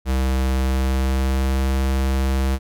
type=tone with pitch glide; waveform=square; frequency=65.41 to 66.4 Hz; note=C2 to C2; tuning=0 to +26 cents; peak=-18 dBFS; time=0.05-2.59 s; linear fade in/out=50 ms; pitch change=+26 cents; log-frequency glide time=0.49-1.68 s; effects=none